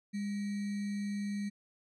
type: tone with sample-and-hold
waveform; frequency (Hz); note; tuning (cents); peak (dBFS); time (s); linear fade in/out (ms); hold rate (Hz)
sine; 203.1; G#3; -38; -33; 0.13-1.5; 20; 2100
effects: resampled to 22050 Hz